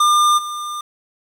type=tone with level steps; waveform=square; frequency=1202 Hz; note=D6; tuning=40 cents sharp; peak=-12 / -24 dBFS; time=0-0.81 s; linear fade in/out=5 ms; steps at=0.37 s; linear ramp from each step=20 ms; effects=low-pass 11000 Hz 12 dB/octave + 7-bit